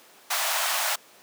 pink high-pass noise, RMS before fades -26 dBFS, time 0.3-0.96 s, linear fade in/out 10 ms, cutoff 640 Hz, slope 48 dB/octave, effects pink hiss -52 dBFS RMS until 1.22 s + high-pass 400 Hz 12 dB/octave

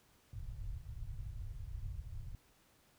pink low-pass noise, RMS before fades -44 dBFS, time 0.33-2.35 s, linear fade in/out 2 ms, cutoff 130 Hz, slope 48 dB/octave, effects pink hiss -69 dBFS RMS until 2.98 s

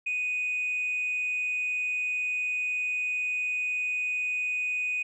sine tone with amplitude modulation, 2489 Hz, D#7, in tune, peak -24 dBFS, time 0.06-5.03 s, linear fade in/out 10 ms, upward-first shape sine, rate 277 Hz, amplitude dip 30%, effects tanh soft clip ceiling -23 dBFS

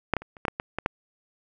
clicks, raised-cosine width 0.5 ms, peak -6 / -10 / -27 / -30 / -12 / -9 / -13 / -13 / -7 dBFS, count 9, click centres 0.137 / 0.167 / 0.22 / 0.368 / 0.452 / 0.482 / 0.599 / 0.786 / 0.861 s, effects none

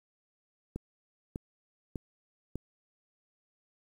click train, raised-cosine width 3 ms, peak -23 dBFS, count 4, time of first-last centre 0.76-2.556 s, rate 1.67 Hz, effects 9-bit

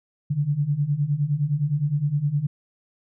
sine beating tone pair, 139.8 / 149.5 Hz, C#3 / D3, +15 / +31 cents, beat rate 9.7 Hz, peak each -25 / -22 dBFS, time 0.3-2.47 s, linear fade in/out 10 ms, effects none

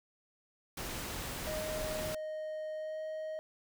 pink noise, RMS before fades -40 dBFS, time 0.77-2.15 s, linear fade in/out 5 ms
triangle tone with pitch glide, 621 to 626.4 Hz, D#5 to D#5, -3 to +11 cents, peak -35 dBFS, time 1.47-3.39 s, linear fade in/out 0 ms, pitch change +14 cents, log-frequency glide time 2.75-3.01 s
effects none

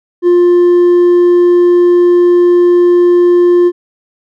sine tone with hard clipping, 352 Hz, F4, 14 cents sharp, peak -5 dBFS, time 0.22-3.72 s, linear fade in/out 50 ms, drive 2 dB, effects none

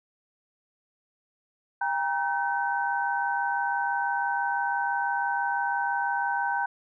sine tone cluster, 799 / 945 / 1531 Hz, G5 / A#5 / G6, +33 / +23 / -41 cents, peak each -29 dBFS, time 1.81-6.66 s, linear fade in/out 5 ms, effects none

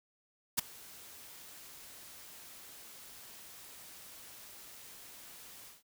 white noise with ADSR envelope, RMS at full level -28 dBFS, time 0.57-5.83 s, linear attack 18 ms, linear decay 11 ms, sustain -24 dB, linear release 160 ms, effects none

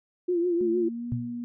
sine tone with vibrato, 349 Hz, F4, 1 cent flat, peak -22 dBFS, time 0.28-0.89 s, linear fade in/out 10 ms, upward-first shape triangle, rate 6.5 Hz, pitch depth 75 cents each way
sine tone with pitch glide, 223.6 to 239.6 Hz, A3 to A#3, +28 to +48 cents, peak -31 dBFS, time 0.61-1.44 s, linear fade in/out 0 ms, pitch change +120 cents, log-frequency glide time 0.74-1.06 s
sine tone with exponential decay, 120.7 Hz, B2, 39 cents flat, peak -23 dBFS, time 1.12-1.44 s, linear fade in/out 0 ms, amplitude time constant 68 ms
effects none

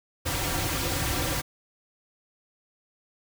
pink noise with comb filter, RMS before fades -28 dBFS, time 0.25-1.42 s, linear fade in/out 20 ms, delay 4.7 ms, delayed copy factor -0.95, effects none

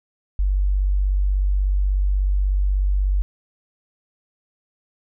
sine tone, 48.22 Hz, G1, 28 cents flat, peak -16 dBFS, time 0.39-3.22 s, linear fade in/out 0 ms, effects none

